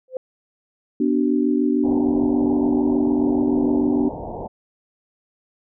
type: tone with exponential growth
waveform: sine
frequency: 515 Hz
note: C5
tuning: 28 cents flat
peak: -19 dBFS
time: 0.08-0.17 s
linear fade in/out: 2 ms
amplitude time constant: 19 ms
type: chord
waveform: sine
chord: B minor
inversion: none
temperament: equal with one note detuned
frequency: 246.9 / 293.7 / 379.5 Hz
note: B3 / D4 / F#4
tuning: 0 / 0 / +44 cents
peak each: -20 / -19 / -24 dBFS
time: 1-4.09 s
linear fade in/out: 5 ms
type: low-pass noise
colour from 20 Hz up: white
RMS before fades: -31 dBFS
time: 1.83-4.48 s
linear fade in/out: 20 ms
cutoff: 920 Hz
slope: 96 dB/octave
effects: none